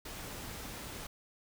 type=noise; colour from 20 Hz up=pink; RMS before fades=-44 dBFS; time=0.05-1.07 s; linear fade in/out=5 ms; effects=none